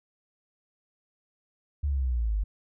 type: linear sweep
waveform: sine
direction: down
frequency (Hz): 73.9 to 47.89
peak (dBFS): -24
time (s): 1.83-2.44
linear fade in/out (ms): 10
effects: none